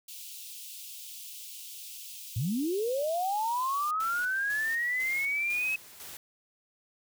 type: high-pass noise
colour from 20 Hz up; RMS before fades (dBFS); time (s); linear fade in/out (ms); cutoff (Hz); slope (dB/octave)
white; -44; 0.08-3.91; 5; 2600; 48
type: linear sweep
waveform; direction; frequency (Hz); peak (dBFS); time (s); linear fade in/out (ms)
sine; up; 98 to 2589; -27; 2.36-5.76; 5
type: noise with tremolo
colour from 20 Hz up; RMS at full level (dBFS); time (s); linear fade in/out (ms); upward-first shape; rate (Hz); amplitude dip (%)
white; -44; 4-6.17; 2; square; 2; 55
effects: none